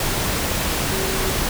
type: tone in noise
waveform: sine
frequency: 381.8 Hz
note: G4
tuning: 46 cents flat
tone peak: -27 dBFS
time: 0.92-1.3 s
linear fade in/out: 2 ms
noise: pink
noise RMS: -22 dBFS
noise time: 0-1.49 s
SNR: -8 dB
effects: none